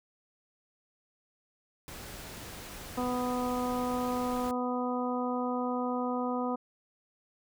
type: noise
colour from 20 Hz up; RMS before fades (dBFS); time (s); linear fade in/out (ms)
pink; -44; 1.88-4.51; 0
type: harmonic tone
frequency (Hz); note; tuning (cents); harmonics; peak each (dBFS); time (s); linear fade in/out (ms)
248.4; B3; +10; 1 / 2 / 3 / 4 / 5; -32 / -35 / -37 / -38 / -39; 2.97-6.56; 10
effects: none